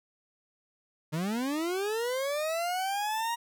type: linear sweep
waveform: 40% pulse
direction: up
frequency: 146.83 to 949 Hz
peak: -28 dBFS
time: 1.12-3.36 s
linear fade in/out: 20 ms
effects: none